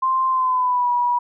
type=tone with pitch glide; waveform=sine; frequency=1046.5 to 970.8 Hz; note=C6 to B5; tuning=0 to -30 cents; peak=-16 dBFS; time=0.02-1.19 s; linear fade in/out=10 ms; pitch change=-130 cents; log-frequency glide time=0.29-0.91 s; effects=none